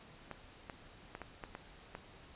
clicks, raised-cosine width 0.5 ms, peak -28 dBFS, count 7, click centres 0.313 / 0.698 / 1.151 / 1.217 / 1.438 / 1.551 / 1.951 s, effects pink hiss -57 dBFS RMS until 2.35 s + resampled to 8000 Hz

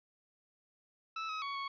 sawtooth tone with pitch steps, 1312 / 1275 / 1119 / 1107 Hz, E6 / D#6 / C#6 / C#6, -9 / +42 / +16 / -3 cents, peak -33 dBFS, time 1.16-1.68 s, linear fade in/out 5 ms, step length 130 ms, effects resampled to 11025 Hz + 11-bit

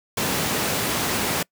pink high-pass noise, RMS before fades -24 dBFS, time 0.17-1.43 s, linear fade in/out 5 ms, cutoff 130 Hz, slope 12 dB/octave, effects noise-tail reverb RT60 0.1 s tail -25 dB re dry

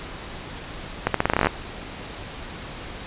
accelerating click train, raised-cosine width 0.5 ms, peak -3 dBFS, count 13, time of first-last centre 1.07-1.47 s, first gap 73 ms, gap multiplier 0.84, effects pink hiss -36 dBFS RMS until 3.06 s + resampled to 8000 Hz

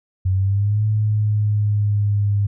sine exponential two-way sweep, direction up then down, 92.5 to 107.4 to 101.3 Hz, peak -15 dBFS, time 0.25-2.47 s, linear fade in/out 10 ms, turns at 0.85 s, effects none

